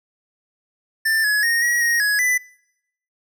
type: tone with pitch steps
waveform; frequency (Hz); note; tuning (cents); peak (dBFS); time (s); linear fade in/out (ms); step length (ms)
square; 1780 / 1691 / 1856 / 1909 / 1873 / 1676 / 1994; A6 / G#6 / A#6 / A#6 / A#6 / G#6 / B6; +20 / +31 / -8 / +41 / +8 / +15 / +16; -17; 1.05-2.38; 10; 190
effects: noise-tail reverb RT60 0.8 s tail -24 dB re dry